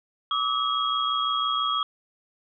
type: tone cluster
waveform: sine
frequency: 1157 / 1283 / 3291 Hz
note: D6 / E6 / G#7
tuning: -26 / -47 / -16 cents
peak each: -27 dBFS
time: 0.31-1.83 s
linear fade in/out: 2 ms
effects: none